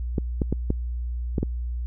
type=clicks; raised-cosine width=3 ms; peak=-10 dBFS; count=6; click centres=0.182 / 0.418 / 0.526 / 0.704 / 1.382 / 1.43 s; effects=added 60 Hz sine -26 dBFS peak until 1.86 s